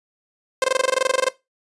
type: tone bursts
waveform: sawtooth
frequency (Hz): 523.3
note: C5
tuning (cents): 0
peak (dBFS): -11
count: 16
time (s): 0.62-1.286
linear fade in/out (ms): 2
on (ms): 21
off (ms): 22
effects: noise-tail reverb RT60 0.2 s tail -18 dB re dry + resampled to 24000 Hz